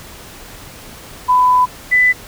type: tone pair in turn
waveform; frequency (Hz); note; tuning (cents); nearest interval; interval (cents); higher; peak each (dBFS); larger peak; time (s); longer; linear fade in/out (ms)
sine; 1000 / 1996.5; B5 / B6; +21 / +18; octave; 1197; second; -8; neither; 1.28-1.66 / 1.91-2.13; first; 20
effects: pink hiss -36 dBFS RMS until 2.27 s

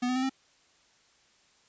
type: tone with pitch steps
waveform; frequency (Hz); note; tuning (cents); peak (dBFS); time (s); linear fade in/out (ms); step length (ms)
square; 246.9 / 253 / 259.2 / 265.5; B3 / B3 / C4 / C4; 0 / +42 / -16 / +25; -27; 0.02-0.296; 10; 69
effects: white hiss -64 dBFS RMS until 1.68 s + resampled to 16000 Hz

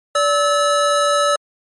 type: tone pair together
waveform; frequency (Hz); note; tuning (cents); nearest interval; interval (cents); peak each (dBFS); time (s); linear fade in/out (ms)
square; 578 / 1297.6; D5 / E6; -28 / -28; octave + major second; 1400; -17; 0.15-1.36; 5
effects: MP3 48 kbps

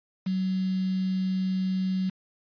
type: tone with quantisation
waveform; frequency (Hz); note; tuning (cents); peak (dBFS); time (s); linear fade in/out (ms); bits
sine; 187.6; F#3; +24; -24; 0.26-2.1; 10; 7
effects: resampled to 11025 Hz

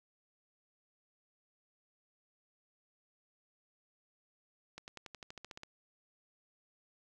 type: accelerating click train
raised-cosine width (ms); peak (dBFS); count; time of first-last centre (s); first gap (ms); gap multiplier
0.2; -29; 12; 4.78-5.634; 99; 0.95
effects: none

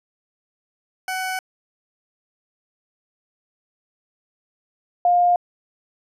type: tone pair in turn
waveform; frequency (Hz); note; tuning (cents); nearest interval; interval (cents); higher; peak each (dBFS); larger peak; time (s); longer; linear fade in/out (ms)
20% pulse / sine; 749 / 707; F#5 / F5; +21 / +21; minor second; 100; first; -19 / -13; second; 1.08-1.39 / 5.05-5.36; neither; 2
effects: resampled to 32000 Hz

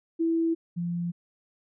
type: tone pair in turn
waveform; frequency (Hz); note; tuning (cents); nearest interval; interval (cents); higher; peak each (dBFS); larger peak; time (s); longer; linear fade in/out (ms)
sine; 329.6 / 172.74; E4 / F3; 0 / -19; major seventh; 1119; first; -22 / -27; first; 0.19-0.55 / 0.76-1.12; neither; 20
effects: none

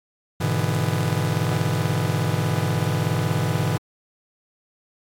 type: chord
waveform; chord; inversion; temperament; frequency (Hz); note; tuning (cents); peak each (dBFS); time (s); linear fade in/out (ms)
45% pulse; E dominant seventh; first; just; 103.01 / 123.61 / 148.33 / 164.81; G#2 / B2 / D3 / E3; -14 / +2 / +18 / 0; -26; 0.4-3.78; 10
effects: AAC 64 kbps

